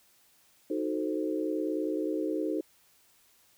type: chord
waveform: sine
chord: D# diminished seventh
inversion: none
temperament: equal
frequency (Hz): 311.1 / 370 / 440 / 523.3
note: D#4 / F#4 / A4 / C5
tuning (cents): 0 / 0 / 0 / 0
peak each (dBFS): -31 / -35 / -35 / -37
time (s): 0.7-2.61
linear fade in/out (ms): 5
effects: white hiss -64 dBFS RMS until 3.57 s